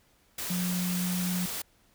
sine tone in noise, 180 Hz, F#3, 47 cents flat, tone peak -28 dBFS, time 0.5-1.46 s, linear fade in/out 5 ms, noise white, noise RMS -35 dBFS, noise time 0.38-1.62 s, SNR +4 dB, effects pink hiss -65 dBFS RMS until 1.94 s

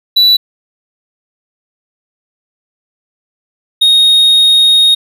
triangle tone pair in turn, 3951 / 3729 Hz, B7 / A#7, 0 / 0 cents, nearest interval minor second, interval 100 cents, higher first, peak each -3 dBFS, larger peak neither, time 0.16-0.37 / 3.81-4.95 s, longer second, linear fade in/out 10 ms, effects none

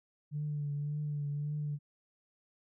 sine tone with vibrato, 146.83 Hz, D3, in tune, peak -32 dBFS, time 0.31-1.79 s, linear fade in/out 50 ms, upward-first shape triangle, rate 1.8 Hz, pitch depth 38 cents each way, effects tanh soft clip ceiling -28 dBFS

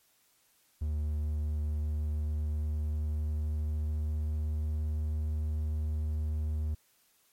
triangle tone with pitch glide, 75.4 to 76.67 Hz, D2 to D#2, +46 to -25 cents, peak -27 dBFS, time 0.81-6.75 s, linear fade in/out 10 ms, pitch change +29 cents, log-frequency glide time 1.55-5.21 s, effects white hiss -68 dBFS RMS until 7.32 s + MP3 64 kbps

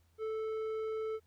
square tone with low-pass filter, 438.7 Hz, A4, 5 cents flat, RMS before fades -37 dBFS, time 0.18-1.2 s, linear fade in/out 50 ms, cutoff 1400 Hz, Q 0.55, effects added 83 Hz sine -67 dBFS peak until 1.26 s + pink hiss -75 dBFS RMS until 1.26 s

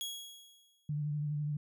sawtooth tone with exponential decay, 3322 Hz, G#7, in tune, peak -32 dBFS, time 0.01-0.89 s, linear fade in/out 0 ms, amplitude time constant 190 ms
sine tone with vibrato, 148.3 Hz, D3, 17 cents sharp, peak -32 dBFS, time 0.89-1.57 s, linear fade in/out 5 ms, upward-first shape triangle, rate 12 Hz, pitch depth 37 cents each way
effects none

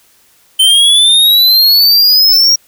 square exponential sweep, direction up, 3075 to 5650 Hz, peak -5 dBFS, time 0.59-2.56 s, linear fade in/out 10 ms, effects white hiss -49 dBFS RMS until 2.67 s

